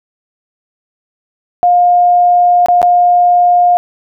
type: tone with dropouts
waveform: sine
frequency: 709 Hz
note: F5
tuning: 26 cents sharp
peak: -5 dBFS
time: 1.63-3.77 s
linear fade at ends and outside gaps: 0 ms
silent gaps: 2.66-2.685 / 2.817-2.828 s
effects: none